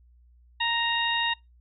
harmonic tone, 932.3 Hz, A#5, in tune, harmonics 1 / 2 / 3 / 4, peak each -29 / -29 / -29 / -29 dBFS, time 0.6-1.34 s, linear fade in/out 10 ms, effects noise-tail reverb RT60 0.2 s tail -25 dB re dry + added 60 Hz sine -54 dBFS peak until 1.6 s

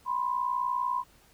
sine tone pair together, 986.4 / 1046.5 Hz, B5 / C6, -2 / 0 cents, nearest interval minor second, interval 102 cents, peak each -29 / -30 dBFS, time 0.05-1.04 s, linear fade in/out 50 ms, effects pink hiss -60 dBFS RMS until 1.33 s

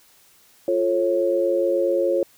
sine chord, F augmented, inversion none, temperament just, 349.2 / 436.5 / 545.7 Hz, F4 / A4 / C#5, 0 / -14 / -27 cents, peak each -22 / -26 / -20 dBFS, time 0.68-2.23 s, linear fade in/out 2 ms, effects white hiss -55 dBFS RMS until 2.37 s

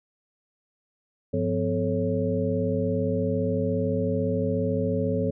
sine tone cluster, 100.2 / 174.3 / 251.9 / 435.1 / 549 Hz, G2 / F3 / B3 / A4 / C#5, +38 / -3 / +34 / -19 / -17 cents, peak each -29 dBFS, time 1.33-5.31 s, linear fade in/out 10 ms, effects none

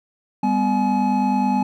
triangle tone cluster, 200.7 / 250 / 847 Hz, G3 / B3 / G#5, +41 / +21 / +34 cents, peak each -19 dBFS, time 0.43-1.63 s, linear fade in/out 5 ms, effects none

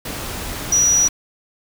sine tone in noise, 5830 Hz, F#8, 26 cents flat, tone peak -12 dBFS, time 0.72-1.08 s, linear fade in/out 5 ms, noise pink, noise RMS -28 dBFS, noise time 0.05-1.09 s, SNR +13 dB, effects none

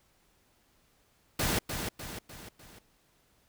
pink noise with echo, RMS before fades -29 dBFS, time 1.39-1.59 s, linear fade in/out 5 ms, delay 300 ms, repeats 4, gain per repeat -6 dB, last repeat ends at 2.79 s, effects pink hiss -68 dBFS RMS until 3.48 s

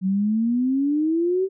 sine exponential sweep, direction up, 184.7 to 390 Hz, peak -18 dBFS, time 0.01-1.49 s, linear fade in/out 50 ms, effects none

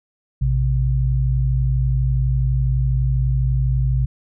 sine tone pair together, 57.91 / 130 Hz, A#1 / C3, -11 / -11 cents, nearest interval octave + major second, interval 1400 cents, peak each -18 dBFS, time 0.41-4.06 s, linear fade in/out 10 ms, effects none

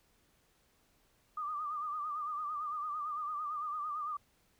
sine tone with vibrato, 1204 Hz, D6, 43 cents sharp, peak -35 dBFS, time 1.37-4.17 s, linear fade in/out 5 ms, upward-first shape triangle, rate 8.9 Hz, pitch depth 85 cents each way, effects pink hiss -71 dBFS RMS until 4.59 s

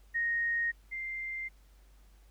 sine tone pair in turn, 1864.7 / 2093 Hz, A#6 / C7, 0 / 0 cents, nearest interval major second, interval 200 cents, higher second, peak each -28 / -35 dBFS, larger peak first, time 0.14-0.72 / 0.91-1.49 s, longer neither, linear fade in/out 20 ms, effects added 49 Hz sine -56 dBFS peak until 2.3 s + pink hiss -68 dBFS RMS until 2.3 s

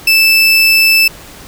30% pulse tone, 2637 Hz, E7, in tune, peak -3 dBFS, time 0.07-1.08 s, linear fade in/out 5 ms, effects pink hiss -34 dBFS RMS until 1.47 s

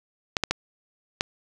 clicks, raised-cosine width 0.2 ms, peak -5 dBFS, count 4, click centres 0.368 / 0.437 / 0.51 / 1.209 s, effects none

